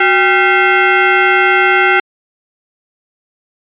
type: tone with frequency modulation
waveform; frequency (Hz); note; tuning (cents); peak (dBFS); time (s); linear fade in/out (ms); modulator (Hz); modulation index
sine; 370; F#4; 0; -7; 0-2; 5; 583; 3.8
effects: resampled to 8000 Hz